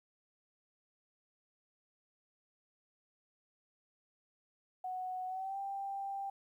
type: tone with pitch glide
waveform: sine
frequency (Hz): 740 to 788.5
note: F#5 to G5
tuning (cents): 0 to +10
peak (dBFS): -37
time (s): 4.84-6.3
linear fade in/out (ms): 5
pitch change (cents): +110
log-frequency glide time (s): 5.27-5.58
effects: 12-bit